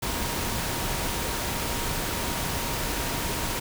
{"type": "tone in noise", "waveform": "sine", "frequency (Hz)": 940, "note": "A#5", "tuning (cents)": 14, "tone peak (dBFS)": -39, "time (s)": [0.02, 3.6], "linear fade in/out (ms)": 10, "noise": "pink", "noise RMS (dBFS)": -29, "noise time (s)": [0.02, 3.6], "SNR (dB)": -13, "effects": []}